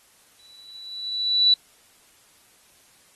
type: tone with exponential growth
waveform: sine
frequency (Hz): 3951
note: B7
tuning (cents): 0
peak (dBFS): -12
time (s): 0.39-1.54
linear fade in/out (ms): 5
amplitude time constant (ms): 250
effects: white hiss -57 dBFS RMS until 3.15 s + AAC 32 kbps